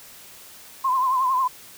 sine tone with vibrato, 1036 Hz, C6, 17 cents flat, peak -18 dBFS, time 0.84-1.48 s, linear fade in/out 10 ms, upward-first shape triangle, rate 11 Hz, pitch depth 84 cents each way, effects white hiss -45 dBFS RMS until 1.77 s

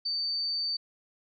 sine tone, 4581 Hz, D8, 44 cents flat, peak -28 dBFS, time 0.05-0.77 s, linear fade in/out 10 ms, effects none

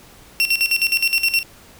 30% pulse tone with tremolo, 2723 Hz, F7, 44 cents flat, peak -11 dBFS, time 0.4-1.43 s, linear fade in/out 0 ms, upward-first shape square, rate 9.6 Hz, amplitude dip 75%, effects pink hiss -46 dBFS RMS until 1.79 s

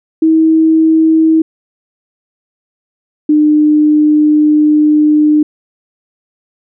sine tone pair in turn, 320 / 302 Hz, D#4 / D4, +49 / +48 cents, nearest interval minor second, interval 101 cents, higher first, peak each -5 dBFS, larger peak neither, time 0.22-1.42 / 3.29-5.43 s, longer second, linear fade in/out 5 ms, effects none

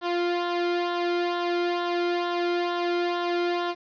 sawtooth tone with flanger, 349.2 Hz, F4, in tune, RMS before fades -26 dBFS, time 0.01-3.75 s, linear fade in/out 50 ms, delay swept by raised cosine 0.41 to 1.12 ms, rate 2.2 Hz, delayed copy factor -0.65, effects resampled to 11025 Hz + 9-bit

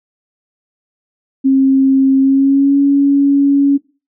sine tone with pitch glide, 268.2 to 280.2 Hz, C4 to C#4, +43 to +19 cents, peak -7 dBFS, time 1.44-3.78 s, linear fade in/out 20 ms, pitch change +76 cents, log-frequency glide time 2.2-2.78 s, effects noise-tail reverb RT60 0.3 s tail -19 dB re dry

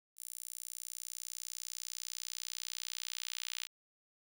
sawtooth tone with high-pass filter sweep, 60 Hz, B1, 49 cents flat, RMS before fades -45 dBFS, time 0.16-3.68 s, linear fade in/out 50 ms, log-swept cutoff 9300 to 3200 Hz, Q 1.3, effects none

